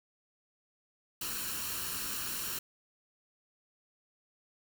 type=noise with comb filter; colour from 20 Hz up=white; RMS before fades=-37 dBFS; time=1.21-2.59 s; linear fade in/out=5 ms; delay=0.71 ms; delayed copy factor=+0.6; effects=none